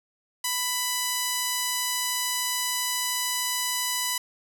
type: tone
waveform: 5% pulse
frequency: 993 Hz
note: B5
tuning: 9 cents sharp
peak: -13 dBFS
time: 0.44-4.18 s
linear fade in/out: 5 ms
effects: none